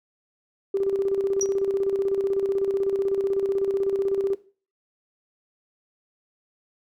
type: tone with tremolo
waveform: sine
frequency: 392 Hz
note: G4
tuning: in tune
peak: -19 dBFS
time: 0.74-4.35 s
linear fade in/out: 5 ms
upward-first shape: square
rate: 16 Hz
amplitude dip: 50%
type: tone with exponential decay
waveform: sine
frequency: 5790 Hz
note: F#8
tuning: 38 cents flat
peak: -17 dBFS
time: 1.41-1.51 s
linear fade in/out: 2 ms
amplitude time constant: 20 ms
effects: noise-tail reverb RT60 0.4 s tail -18 dB re dry + tanh soft clip ceiling -13 dBFS